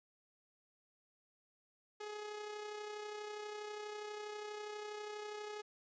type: tone with amplitude modulation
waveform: sawtooth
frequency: 420.5 Hz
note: G#4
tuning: 22 cents sharp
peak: -38 dBFS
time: 2-5.62 s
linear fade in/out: 10 ms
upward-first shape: sine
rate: 32.3 Hz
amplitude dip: 40%
effects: resampled to 16000 Hz